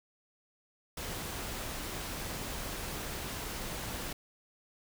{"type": "noise", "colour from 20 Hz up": "pink", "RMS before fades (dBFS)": -39, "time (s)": [0.97, 4.13], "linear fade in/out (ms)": 5, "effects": []}